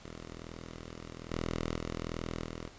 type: tone with level steps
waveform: 5% pulse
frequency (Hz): 41.2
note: E1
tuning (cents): 0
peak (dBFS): -33 / -22 / -25 / -29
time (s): 0.03-2.69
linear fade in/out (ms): 20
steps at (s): 1.31 / 1.76 / 2.45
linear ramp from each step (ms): 10
effects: pink hiss -55 dBFS RMS until 2.78 s + resampled to 16000 Hz